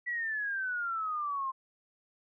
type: exponential sweep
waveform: sine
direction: down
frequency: 1964 to 1046.5 Hz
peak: -31 dBFS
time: 0.06-1.52 s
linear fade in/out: 20 ms
effects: none